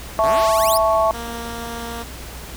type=chord; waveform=sine; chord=A major; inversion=second; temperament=equal with one note detuned; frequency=659.3 / 872.4 / 1108.7 Hz; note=E5 / A5 / C#6; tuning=0 / -15 / 0 cents; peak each=-16 / -21 / -19 dBFS; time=0.19-1.11 s; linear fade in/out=0 ms
type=exponential sweep; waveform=5% pulse; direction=up; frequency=112.2 to 5588 Hz; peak=-14 dBFS; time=0.23-0.78 s; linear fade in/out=10 ms
type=tone; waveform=10% pulse; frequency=233.1 Hz; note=A#3; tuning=in tune; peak=-20 dBFS; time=1.13-2.04 s; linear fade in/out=20 ms
effects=added 60 Hz sine -36 dBFS peak until 2.56 s + pink hiss -36 dBFS RMS until 2.56 s